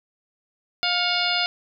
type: harmonic tone with a mistuned harmonic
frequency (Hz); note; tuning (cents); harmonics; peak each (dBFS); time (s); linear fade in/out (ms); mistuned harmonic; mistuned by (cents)
707; F5; +21; 1 / 2 / 3 / 4 / 5 / 6 / 7; -28 / -28 / -28 / -28 / -28 / -28 / -28; 0.83-1.46; 0; 3; +66
effects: none